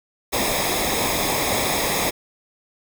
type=noise with comb filter; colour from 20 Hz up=pink; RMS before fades=-22 dBFS; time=0.32-2.11 s; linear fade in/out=20 ms; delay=0.68 ms; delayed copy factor=-0.7; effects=none